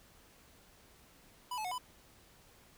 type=tone with pitch steps; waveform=square; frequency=990 / 862 / 729 / 1000 Hz; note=B5 / A5 / F#5 / B5; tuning=+4 / -36 / -26 / +21 cents; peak=-37 dBFS; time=1.51-1.782 s; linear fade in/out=5 ms; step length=68 ms; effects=pink hiss -62 dBFS RMS until 2.77 s